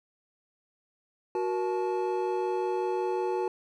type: tone cluster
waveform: triangle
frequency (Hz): 368.7 / 474.1 / 867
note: F#4 / A#4 / A5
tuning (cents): -6 / +29 / -26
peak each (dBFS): -27 / -31 / -31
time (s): 1.35-3.48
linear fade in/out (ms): 2
effects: none

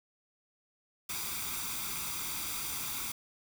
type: noise with comb filter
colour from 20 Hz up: white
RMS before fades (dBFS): -37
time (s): 1.09-3.12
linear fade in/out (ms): 5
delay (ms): 0.84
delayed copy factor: +0.65
effects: none

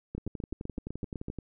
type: two click trains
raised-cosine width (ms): 3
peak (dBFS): -24 / -23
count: 15 / 10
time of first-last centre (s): 0.18-1.387 / 0.15-1.284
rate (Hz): 11.6 / 7.94
effects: none

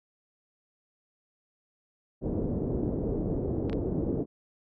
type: low-pass noise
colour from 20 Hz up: white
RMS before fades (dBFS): -30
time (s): 2.21-4.26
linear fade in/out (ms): 50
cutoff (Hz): 420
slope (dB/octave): 24
type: clicks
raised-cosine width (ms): 0.3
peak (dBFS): -25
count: 2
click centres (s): 3.697 / 3.73
effects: none

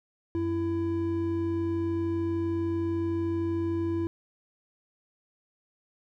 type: tone pair together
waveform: triangle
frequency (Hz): 93.47 / 333.7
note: F#2 / E4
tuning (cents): +18 / +21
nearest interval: octave + minor seventh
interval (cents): 2203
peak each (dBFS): -31 / -25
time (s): 0.35-4.07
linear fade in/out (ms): 0
effects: none

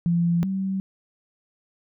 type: tone pair in turn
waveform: sine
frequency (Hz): 171 / 191.94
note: F3 / G3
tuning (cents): -36 / -36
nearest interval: major second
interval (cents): 200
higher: second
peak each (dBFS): -18 / -23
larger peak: first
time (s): 0.06-0.43 / 0.43-0.8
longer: neither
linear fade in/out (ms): 0
effects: none

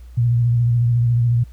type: tone with vibrato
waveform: sine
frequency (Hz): 119.1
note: A#2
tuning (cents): +38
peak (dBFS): -13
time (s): 0.17-1.44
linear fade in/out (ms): 10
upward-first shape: sine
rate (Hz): 14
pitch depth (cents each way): 39
effects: added 60 Hz sine -36 dBFS peak until 1.52 s + pink hiss -57 dBFS RMS until 1.52 s

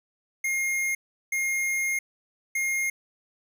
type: tone bursts at uneven times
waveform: square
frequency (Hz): 2134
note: C7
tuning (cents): +34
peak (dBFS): -25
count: 3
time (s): 0.44-0.95 / 1.32-1.99 / 2.55-2.9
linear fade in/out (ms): 5
effects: none

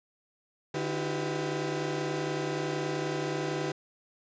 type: tone cluster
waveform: 35% pulse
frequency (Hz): 149.6 / 323.2 / 361.8 / 392.4 / 499.5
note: D3 / E4 / F#4 / G4 / B4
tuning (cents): +32 / -34 / -39 / +2 / +20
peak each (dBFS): -34 / -35 / -36 / -34 / -36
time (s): 0.74-3.72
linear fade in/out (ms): 5
effects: resampled to 16000 Hz

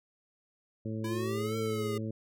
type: harmonic tone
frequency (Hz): 110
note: A2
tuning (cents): 0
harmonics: 1 / 2 / 3 / 4 / 5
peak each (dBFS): -36 / -37 / -41 / -45 / -46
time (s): 0.85-2.11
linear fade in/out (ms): 5
type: exponential two-way sweep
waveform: square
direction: up then down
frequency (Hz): 329.6 to 451.6 to 405.5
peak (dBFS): -34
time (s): 1.04-1.98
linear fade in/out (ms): 5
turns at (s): 1.57
effects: none

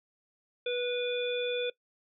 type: harmonic tone with a mistuned harmonic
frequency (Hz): 490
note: B4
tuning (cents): -14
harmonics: 1 / 3 / 5 / 7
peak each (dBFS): -30 / -43 / -37 / -37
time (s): 0.66-1.7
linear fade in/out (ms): 5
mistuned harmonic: 7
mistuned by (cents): +24
effects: noise-tail reverb RT60 0.1 s tail -20 dB re dry

